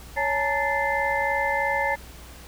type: tone cluster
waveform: sine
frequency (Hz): 557 / 852 / 915 / 1753 / 2079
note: C#5 / G#5 / A#5 / A6 / C7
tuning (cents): +8 / +44 / -32 / -7 / -12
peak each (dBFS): -28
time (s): 0.16-1.96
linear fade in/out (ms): 20
effects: added 62 Hz sine -43 dBFS peak until 2.47 s + pink hiss -46 dBFS RMS until 2.47 s